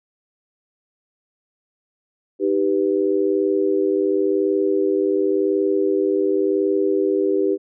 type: chord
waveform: sine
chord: Eb augmented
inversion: none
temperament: equal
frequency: 311.1 / 392 / 493.9 Hz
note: Eb4 / G4 / B4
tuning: 0 / 0 / 0 cents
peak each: -22 / -18 / -24 dBFS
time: 2.39-7.58 s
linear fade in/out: 50 ms
effects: none